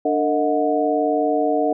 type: tone cluster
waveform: sine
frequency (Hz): 295.9 / 453.6 / 629 / 728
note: D4 / A#4 / D#5 / F#5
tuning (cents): +13 / -47 / +19 / -28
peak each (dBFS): -22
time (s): 0.05-1.73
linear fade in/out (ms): 5
effects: none